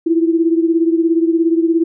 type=beating tone pair; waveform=sine; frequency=327.9 / 344.9 Hz; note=E4 / F4; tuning=-9 / -22 cents; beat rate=17 Hz; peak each=-12 / -17 dBFS; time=0.06-1.84 s; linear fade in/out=10 ms; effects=none

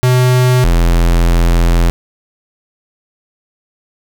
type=tone pair in turn; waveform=square; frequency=126.2 / 42.57 Hz; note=B2 / F1; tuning=+38 / -44 cents; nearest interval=octave + perfect fifth; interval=1882 cents; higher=first; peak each=-8 dBFS; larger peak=neither; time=0.03-0.64 / 0.64-1.9 s; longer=second; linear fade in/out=0 ms; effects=none

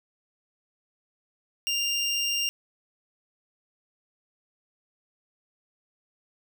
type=tone; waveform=25% pulse; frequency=2794 Hz; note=F7; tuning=in tune; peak=-21 dBFS; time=1.67-2.49 s; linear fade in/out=0 ms; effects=none

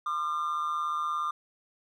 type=tone with amplitude modulation; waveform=triangle; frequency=1200 Hz; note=D6; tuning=37 cents sharp; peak=-22 dBFS; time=0.06-1.31 s; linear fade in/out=5 ms; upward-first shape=sine; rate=157 Hz; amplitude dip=75%; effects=tanh soft clip ceiling -20 dBFS

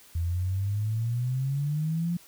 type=exponential sweep; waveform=sine; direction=up; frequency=82.2 to 176 Hz; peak=-25 dBFS; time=0.15-2.17 s; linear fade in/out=5 ms; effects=white hiss -54 dBFS RMS until 2.27 s

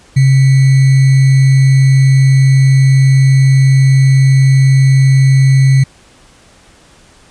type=tone with sample-and-hold; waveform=sine; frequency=134 Hz; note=C3; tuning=42 cents sharp; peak=-4 dBFS; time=0.16-5.84 s; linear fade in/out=10 ms; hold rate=2100 Hz; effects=pink hiss -44 dBFS RMS until 7.3 s + resampled to 22050 Hz

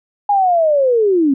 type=linear sweep; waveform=sine; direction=down; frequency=830 to 260 Hz; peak=-10 dBFS; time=0.29-1.34 s; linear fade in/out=5 ms; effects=none

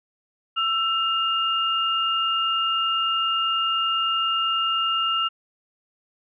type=tone pair together; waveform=sine; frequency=1332 / 2825 Hz; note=E6 / F7; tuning=+18 / +19 cents; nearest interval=octave + minor second; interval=1301 cents; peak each=-23 dBFS; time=0.56-5.29 s; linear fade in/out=20 ms; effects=none

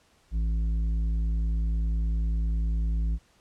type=tone with tanh clipping; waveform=triangle; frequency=55 Hz; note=A1; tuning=in tune; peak=-25 dBFS; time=0.31-3.19 s; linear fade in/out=50 ms; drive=12 dB; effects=pink hiss -63 dBFS RMS until 3.4 s + low-pass 9000 Hz 12 dB/octave

